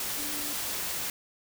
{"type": "tone in noise", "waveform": "sine", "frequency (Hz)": 293.7, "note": "D4", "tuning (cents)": 0, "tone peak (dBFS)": -42, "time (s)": [0.17, 0.53], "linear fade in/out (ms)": 2, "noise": "white", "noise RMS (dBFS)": -33, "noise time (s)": [0, 1.1], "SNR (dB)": -12, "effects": []}